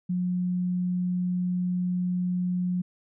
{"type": "tone", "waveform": "sine", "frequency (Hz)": 180, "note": "F#3", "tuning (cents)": -47, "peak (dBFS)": -24, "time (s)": [0.09, 2.82], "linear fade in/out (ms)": 10, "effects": []}